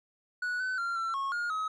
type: tone with pitch steps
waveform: triangle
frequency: 1471 / 1513 / 1383 / 1346 / 1094 / 1424 / 1274 Hz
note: F#6 / F#6 / F6 / E6 / C#6 / F6 / D#6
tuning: -11 / +38 / -17 / +36 / -23 / +33 / +41 cents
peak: -28 dBFS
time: 0.42-1.68 s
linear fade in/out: 5 ms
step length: 180 ms
effects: resampled to 22050 Hz